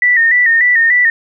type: tone with vibrato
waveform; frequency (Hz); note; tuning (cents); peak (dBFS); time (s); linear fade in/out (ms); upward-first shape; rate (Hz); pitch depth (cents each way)
sine; 1900; A#6; +33; -7; 0.02-1.1; 2; square; 3.4; 61
effects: none